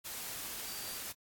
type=tone in noise; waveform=sine; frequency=4699 Hz; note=D8; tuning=in tune; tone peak=-49 dBFS; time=0.65-0.98 s; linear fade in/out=20 ms; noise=white; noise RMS=-42 dBFS; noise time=0.04-1.13 s; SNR=-10 dB; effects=AAC 64 kbps